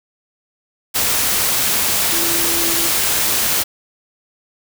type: tone in noise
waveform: sine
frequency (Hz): 336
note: E4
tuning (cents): +33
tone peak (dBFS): -26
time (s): 2.11-2.88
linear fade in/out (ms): 20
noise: white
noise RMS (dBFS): -17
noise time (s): 0.94-3.64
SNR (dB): -12
effects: none